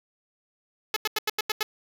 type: tone bursts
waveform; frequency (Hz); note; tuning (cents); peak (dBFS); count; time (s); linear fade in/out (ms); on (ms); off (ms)
5% pulse; 429.1; A4; -43; -12; 7; 0.94-1.63; 2; 24; 87
effects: none